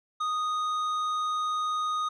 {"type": "tone with tanh clipping", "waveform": "sine", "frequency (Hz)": 1241, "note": "D#6", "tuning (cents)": -5, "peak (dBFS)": -28, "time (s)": [0.2, 2.09], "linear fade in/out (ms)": 10, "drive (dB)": 9, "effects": []}